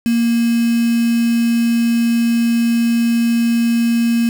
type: tone with quantisation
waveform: sine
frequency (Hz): 233.1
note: A#3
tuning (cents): 0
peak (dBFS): -12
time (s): 0.06-4.29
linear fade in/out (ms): 0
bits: 4
effects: none